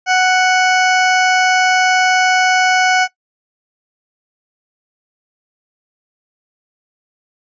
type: tone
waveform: 20% pulse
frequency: 741 Hz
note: F#5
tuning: 2 cents sharp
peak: -5 dBFS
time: 0.06-3.08 s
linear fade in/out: 50 ms
effects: noise-tail reverb RT60 0.1 s tail -19 dB re dry + resampled to 16000 Hz